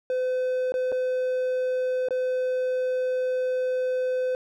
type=tone with dropouts; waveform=triangle; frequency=509 Hz; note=C5; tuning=48 cents flat; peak=-21 dBFS; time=0.1-4.35 s; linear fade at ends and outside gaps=1 ms; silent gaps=0.721-0.74 / 0.919-0.924 / 2.086-2.107 s; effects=none